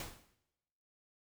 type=noise with exponential decay; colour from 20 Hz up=pink; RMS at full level=-40 dBFS; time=0-0.35 s; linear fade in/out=2 ms; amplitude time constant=74 ms; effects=noise-tail reverb RT60 1.0 s tail -18 dB re dry